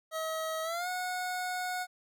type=tone with pitch glide; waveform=25% pulse; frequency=639 to 729.8 Hz; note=D#5 to F#5; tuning=+46 to -24 cents; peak=-29 dBFS; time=0.11-1.87 s; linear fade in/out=50 ms; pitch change=+230 cents; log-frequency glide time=0.63-0.88 s; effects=none